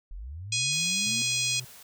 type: linear sweep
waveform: sine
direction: up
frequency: 34.65 to 238.8 Hz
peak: -36 dBFS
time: 0.11-1.22 s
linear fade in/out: 0 ms
type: harmonic tone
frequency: 830.6 Hz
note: G#5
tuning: in tune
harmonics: 3 / 4 / 5 / 6 / 7 / 8 / 9 / 10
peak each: -31 / -32 / -33 / -34 / -34 / -35 / -36 / -36 dBFS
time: 0.52-1.6 s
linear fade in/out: 5 ms
type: band-stop noise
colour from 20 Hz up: white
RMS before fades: -49 dBFS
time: 0.72-1.83 s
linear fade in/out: 5 ms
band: 260 to 390 Hz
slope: 96 dB/octave
type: tone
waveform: triangle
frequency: 125.8 Hz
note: B2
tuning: 32 cents sharp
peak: -37 dBFS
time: 1.06-1.65 s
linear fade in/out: 5 ms
effects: none

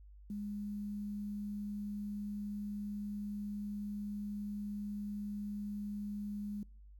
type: tone with quantisation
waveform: sine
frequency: 205.9 Hz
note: G#3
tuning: 15 cents flat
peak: -38 dBFS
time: 0.3-6.63 s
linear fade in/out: 2 ms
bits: 11
effects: noise-tail reverb RT60 0.6 s tail -26 dB re dry + added 50 Hz sine -53 dBFS peak until 6.99 s

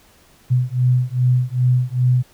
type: beating tone pair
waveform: sine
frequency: 124.4 / 126.9 Hz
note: B2 / B2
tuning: +13 / +47 cents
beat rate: 2.5 Hz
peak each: -17 dBFS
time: 0.5-2.23 s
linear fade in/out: 20 ms
effects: pink hiss -52 dBFS RMS until 2.33 s

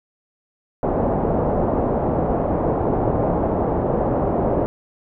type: low-pass noise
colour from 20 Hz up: white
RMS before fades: -20 dBFS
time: 0.83-4.66 s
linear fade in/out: 0 ms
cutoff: 730 Hz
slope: 24 dB/octave
effects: none

